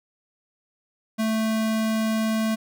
square tone, 220.5 Hz, A3, 4 cents sharp, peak -22 dBFS, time 1.18-2.56 s, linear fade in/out 20 ms, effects none

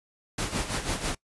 pink noise with tremolo, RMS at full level -28 dBFS, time 0.38-1.15 s, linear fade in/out 5 ms, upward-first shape sine, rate 6.1 Hz, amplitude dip 65%, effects noise-tail reverb RT60 0.1 s tail -22 dB re dry + resampled to 24000 Hz

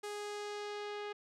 sawtooth tone with low-pass filter sweep, 414.1 Hz, G#4, 5 cents flat, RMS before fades -42 dBFS, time 0.03-1.13 s, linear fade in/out 10 ms, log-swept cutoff 10000 to 3100 Hz, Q 1.1, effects none

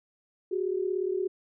sine tone pair together, 367.9 / 405.1 Hz, F#4 / G#4, -10 / -43 cents, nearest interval major second, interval 167 cents, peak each -28 / -31 dBFS, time 0.51-1.28 s, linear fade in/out 10 ms, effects none

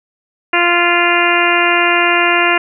harmonic tone, 347.4 Hz, F4, 9 cents flat, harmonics 1 / 2 / 3 / 4 / 5 / 6 / 7 / 8, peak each -18 / -18 / -18 / -18 / -18 / -18 / -18 / -18 dBFS, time 0.53-2.58 s, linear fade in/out 5 ms, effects none

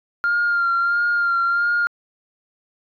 sine tone with vibrato, 1398 Hz, F6, 1 cent sharp, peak -15 dBFS, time 0.24-1.87 s, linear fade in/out 0 ms, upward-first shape sine, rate 1.5 Hz, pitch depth 28 cents each way, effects tanh soft clip ceiling -13 dBFS

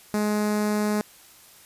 sawtooth tone with notch filter, 210 Hz, G#3, 19 cents sharp, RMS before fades -24 dBFS, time 0.14-1.01 s, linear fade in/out 0 ms, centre 3100 Hz, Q 1.2, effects white hiss -51 dBFS RMS until 1.65 s + resampled to 32000 Hz

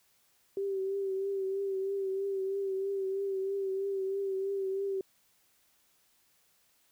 sine tone with vibrato, 389.1 Hz, G4, 13 cents flat, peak -30 dBFS, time 0.57-5.01 s, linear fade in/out 2 ms, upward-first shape triangle, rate 3.1 Hz, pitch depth 42 cents each way, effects white hiss -69 dBFS RMS until 6.91 s

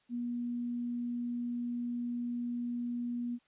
sine tone, 240.6 Hz, B3, 45 cents flat, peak -33 dBFS, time 0.09-3.39 s, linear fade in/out 50 ms, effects white hiss -71 dBFS RMS until 3.47 s + resampled to 8000 Hz

